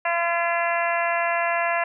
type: harmonic tone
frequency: 340.8 Hz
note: F4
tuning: 42 cents flat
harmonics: 2 / 3 / 4 / 5 / 6 / 7 / 8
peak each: -24 / -27 / -32 / -28 / -30 / -33 / -32 dBFS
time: 0.05-1.84 s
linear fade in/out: 5 ms
effects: none